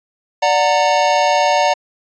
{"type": "chord", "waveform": "square", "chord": "D augmented", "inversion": "none", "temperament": "just", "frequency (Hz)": [587.3, 734.2, 917.7], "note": ["D5", "F#5", "A#5"], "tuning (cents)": [0, -14, -27], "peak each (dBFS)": -17, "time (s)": [0.42, 1.74], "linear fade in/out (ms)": 10, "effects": ["resampled to 16000 Hz"]}